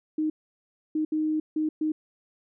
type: tone bursts at uneven times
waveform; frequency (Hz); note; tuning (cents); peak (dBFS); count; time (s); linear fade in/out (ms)
sine; 310; D#4; -6; -23; 5; 0.18-0.3 / 0.95-1.05 / 1.12-1.4 / 1.56-1.69 / 1.81-1.92; 5
effects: none